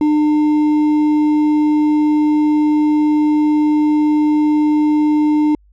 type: tone with hard clipping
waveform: triangle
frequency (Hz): 301.5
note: D4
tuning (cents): +46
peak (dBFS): -12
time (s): 0.01-5.55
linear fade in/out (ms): 2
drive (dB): 8
effects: added 50 Hz sine -47 dBFS peak until 5.72 s